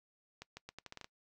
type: accelerating click train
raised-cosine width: 0.2 ms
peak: -29 dBFS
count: 9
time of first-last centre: 0.42-1.044 s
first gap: 150 ms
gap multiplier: 0.8
effects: noise-tail reverb RT60 0.1 s tail -22 dB re dry